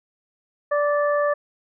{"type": "harmonic tone", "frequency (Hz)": 584, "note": "D5", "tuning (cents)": -10, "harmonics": [1, 2, 3], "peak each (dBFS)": [-19, -25, -29], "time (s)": [0.71, 1.34], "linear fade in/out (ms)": 10, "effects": []}